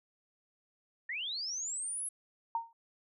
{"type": "linear sweep", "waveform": "sine", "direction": "up", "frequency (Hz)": [1772, 10900], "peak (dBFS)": -35, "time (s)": [1.09, 2.09], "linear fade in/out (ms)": 5}
{"type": "tone with exponential decay", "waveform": "sine", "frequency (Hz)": 920, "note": "A#5", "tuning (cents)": -23, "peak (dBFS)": -27, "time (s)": [2.55, 2.73], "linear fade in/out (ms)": 2, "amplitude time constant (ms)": 39}
{"effects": []}